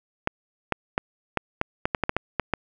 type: clicks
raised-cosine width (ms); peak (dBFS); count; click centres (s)
0.5; -7; 12; 0.274 / 0.723 / 0.979 / 1.373 / 1.614 / 1.855 / 1.948 / 2.037 / 2.094 / 2.166 / 2.397 / 2.537
effects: none